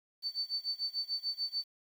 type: tone with tremolo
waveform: sine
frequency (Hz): 4532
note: C#8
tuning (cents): +37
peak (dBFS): -30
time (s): 0.22-1.65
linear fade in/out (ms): 50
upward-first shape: sine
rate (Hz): 6.8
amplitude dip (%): 95
effects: 10-bit